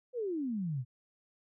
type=exponential sweep; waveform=sine; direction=down; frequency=518 to 117 Hz; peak=-32 dBFS; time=0.13-0.85 s; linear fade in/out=50 ms; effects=none